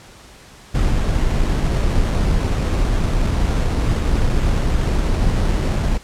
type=noise with sample-and-hold; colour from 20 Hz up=brown; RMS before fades=-17 dBFS; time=0.74-5.98 s; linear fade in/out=10 ms; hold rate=4900 Hz; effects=pink hiss -43 dBFS RMS until 6.03 s + low-pass 9000 Hz 12 dB/octave